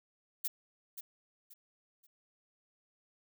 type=noise with echo; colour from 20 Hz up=violet; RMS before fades=-34 dBFS; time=0.44-0.48 s; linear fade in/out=10 ms; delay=530 ms; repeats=3; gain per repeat=-10 dB; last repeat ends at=2.07 s; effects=none